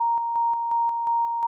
sine tone with tremolo, 932.3 Hz, A#5, in tune, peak -19 dBFS, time 0-1.47 s, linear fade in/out 10 ms, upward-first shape square, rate 2.8 Hz, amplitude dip 40%, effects none

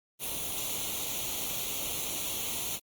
white noise with comb filter, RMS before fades -34 dBFS, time 0.19-2.8 s, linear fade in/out 50 ms, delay 0.3 ms, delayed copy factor +0.75, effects Opus 32 kbps

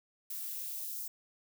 violet noise with high-pass filter sweep, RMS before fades -40 dBFS, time 0.3-1.08 s, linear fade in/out 5 ms, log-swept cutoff 830 to 5800 Hz, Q 0.93, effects none

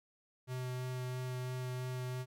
square tone with vibrato, 126.9 Hz, B2, 47 cents sharp, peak -38 dBFS, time 0.47-2.26 s, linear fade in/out 50 ms, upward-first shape sine, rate 3 Hz, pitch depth 9 cents each way, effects none

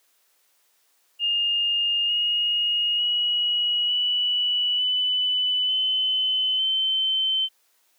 sine tone with pitch steps, 2828 / 2869 / 2911 / 2953 / 2996 / 3040 / 3084 Hz, F7 / F7 / F#7 / F#7 / F#7 / F#7 / G7, +21 / +46 / -29 / -4 / +21 / +46 / -29 cents, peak -20 dBFS, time 1.19-7.49 s, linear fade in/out 50 ms, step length 900 ms, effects white hiss -65 dBFS RMS until 7.98 s + high-pass 400 Hz 12 dB/octave

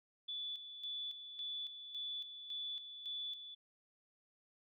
sine tone with tremolo, 3461 Hz, A7, 29 cents flat, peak -40 dBFS, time 0.28-3.55 s, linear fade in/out 10 ms, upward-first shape square, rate 1.8 Hz, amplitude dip 60%, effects none

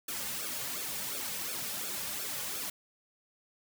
white noise with flanger, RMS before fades -37 dBFS, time 0.08-2.7 s, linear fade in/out 5 ms, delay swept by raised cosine 0.99 to 3.09 ms, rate 2.8 Hz, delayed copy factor -0.7, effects none

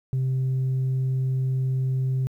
sine tone, 130.81 Hz, C3, in tune, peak -19 dBFS, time 0.13-2.27 s, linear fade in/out 0 ms, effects tanh soft clip ceiling -20 dBFS + 10-bit

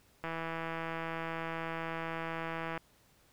click train, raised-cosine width 0.5 ms, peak -23 dBFS, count 417, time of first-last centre 0.24-2.777 s, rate 164 Hz, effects pink hiss -66 dBFS RMS until 3.32 s

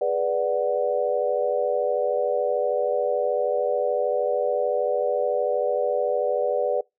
sine chord, G# half-diminished seventh, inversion none, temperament equal, 415.3 / 493.9 / 587.3 / 740 Hz, G#4 / B4 / D5 / F#5, 0 / 0 / 0 / 0 cents, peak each -29 / -24 / -24 / -30 dBFS, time 0.01-6.81 s, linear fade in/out 5 ms, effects noise-tail reverb RT60 0.2 s tail -25 dB re dry

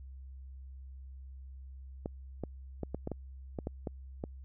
clicks, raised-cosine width 2 ms, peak -22 dBFS, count 10, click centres 2.059 / 2.437 / 2.833 / 2.946 / 3.074 / 3.117 / 3.588 / 3.671 / 3.872 / 4.239 s, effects added 66 Hz sine -45 dBFS peak until 4.44 s

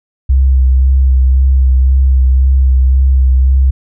sine tone with vibrato, 65.41 Hz, C2, in tune, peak -5 dBFS, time 0.29-3.71 s, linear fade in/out 10 ms, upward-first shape sine, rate 1.9 Hz, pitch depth 25 cents each way, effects none

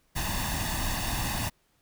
pink noise with comb filter, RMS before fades -30 dBFS, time 0.15-1.5 s, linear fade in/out 20 ms, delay 1.1 ms, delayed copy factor +0.7, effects pink hiss -69 dBFS RMS until 1.81 s

